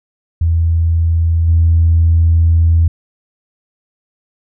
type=tone with level steps; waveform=sine; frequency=82.8 Hz; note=E2; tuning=8 cents sharp; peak=-9 / -6 dBFS; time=0.41-2.88 s; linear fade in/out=5 ms; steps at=1.47 s; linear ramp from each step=20 ms; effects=tanh soft clip ceiling -2 dBFS